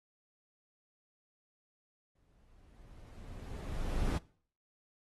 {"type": "noise with exponential growth", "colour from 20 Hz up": "brown", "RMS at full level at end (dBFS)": -30, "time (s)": [2.15, 4.18], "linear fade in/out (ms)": 5, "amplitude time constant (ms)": 440, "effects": ["noise-tail reverb RT60 0.5 s tail -21 dB re dry", "AAC 32 kbps"]}